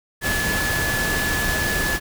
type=tone in noise; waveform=sine; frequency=1717 Hz; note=A6; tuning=43 cents flat; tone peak=-23 dBFS; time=0.21-2 s; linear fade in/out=50 ms; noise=pink; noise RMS=-24 dBFS; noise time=0.21-2 s; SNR=-2 dB; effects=none